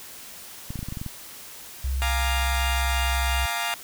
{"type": "clicks", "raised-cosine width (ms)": 5, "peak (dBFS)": -20, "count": 9, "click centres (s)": [0.705, 0.757, 0.791, 0.829, 0.886, 0.924, 0.972, 1.015, 1.063]}
{"type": "tone with pitch glide", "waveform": "sine", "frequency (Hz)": [65.9, 65.48], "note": ["C2", "C2"], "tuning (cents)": [13, 2], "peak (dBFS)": -23, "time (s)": [1.84, 3.46], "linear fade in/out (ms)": 5, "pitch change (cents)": -11, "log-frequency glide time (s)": [2.28, 3.01]}
{"type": "chord", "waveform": "15% pulse", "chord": "Bb dominant seventh", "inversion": "second", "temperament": "equal with one note detuned", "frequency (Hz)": [698.5, 830.6, 932.3, 1189.7], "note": ["F5", "Ab5", "Bb5", "D6"], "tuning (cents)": [0, 0, 0, 22], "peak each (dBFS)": [-23, -26, -24, -27], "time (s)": [2.02, 3.74], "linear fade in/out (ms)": 0}
{"effects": ["white hiss -42 dBFS RMS until 3.83 s"]}